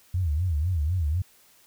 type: tone with vibrato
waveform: sine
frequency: 82.41 Hz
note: E2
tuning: in tune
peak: -22 dBFS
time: 0.14-1.22 s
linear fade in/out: 5 ms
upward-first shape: sine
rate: 4 Hz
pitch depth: 220 cents each way
effects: white hiss -58 dBFS RMS until 1.66 s